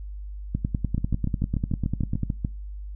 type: two click trains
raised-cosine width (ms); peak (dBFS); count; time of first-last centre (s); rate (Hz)
5; -13 / -12; 11 / 18; 0.98-2.448 / 0.55-2.233; 6.81 / 10.1
effects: noise-tail reverb RT60 0.3 s tail -22 dB re dry + added 50 Hz sine -33 dBFS peak until 2.95 s